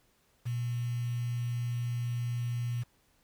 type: tone with quantisation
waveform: sine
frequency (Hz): 120.5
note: B2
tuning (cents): -42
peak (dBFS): -30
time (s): 0.45-2.84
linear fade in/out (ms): 20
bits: 8
effects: pink hiss -69 dBFS RMS until 3.23 s